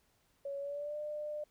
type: tone with pitch glide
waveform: sine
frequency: 559 to 599.1 Hz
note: C#5 to D5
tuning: +14 to +34 cents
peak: -37 dBFS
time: 0.45-1.44 s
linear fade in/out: 5 ms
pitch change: +120 cents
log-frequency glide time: 0.59-0.97 s
effects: pink hiss -73 dBFS RMS until 1.5 s